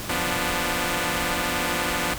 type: chord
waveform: 5% pulse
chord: B diminished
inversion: second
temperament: equal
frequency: 174.61 / 246.9 / 293.7 Hz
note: F3 / B3 / D4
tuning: 0 / 0 / 0 cents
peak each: -17 dBFS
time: 0.09-2.14 s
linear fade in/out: 5 ms
effects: pink hiss -33 dBFS RMS until 2.18 s

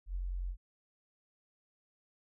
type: tone with ADSR envelope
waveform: sine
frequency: 44.9 Hz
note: F1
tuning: 49 cents sharp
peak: -32 dBFS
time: 0.06-0.57 s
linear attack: 98 ms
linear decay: 8 ms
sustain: -2 dB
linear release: 73 ms
effects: none

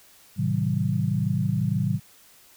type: chord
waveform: sine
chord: A diminished seventh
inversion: none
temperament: just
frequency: 110 / 132 / 158.4 / 190.08 Hz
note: A2 / C3 / Eb3 / Gb3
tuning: 0 / +16 / +31 / +47 cents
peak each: -27 dBFS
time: 0.36-2 s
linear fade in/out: 50 ms
effects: white hiss -54 dBFS RMS until 2.56 s

